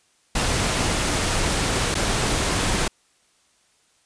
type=noise with dropouts; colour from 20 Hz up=pink; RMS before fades=-22 dBFS; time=0.35-2.88 s; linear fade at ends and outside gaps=5 ms; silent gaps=1.944-1.951 s; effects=white hiss -62 dBFS RMS until 4.05 s + resampled to 22050 Hz